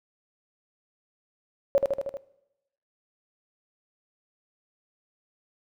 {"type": "tone with echo", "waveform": "sine", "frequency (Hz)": 554.4, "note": "C#5", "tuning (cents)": 0, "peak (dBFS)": -16, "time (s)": [1.75, 1.78], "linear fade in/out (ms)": 0, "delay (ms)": 78, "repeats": 5, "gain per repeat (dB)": -3, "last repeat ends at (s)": 2.17, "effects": ["noise-tail reverb RT60 0.9 s tail -20 dB re dry"]}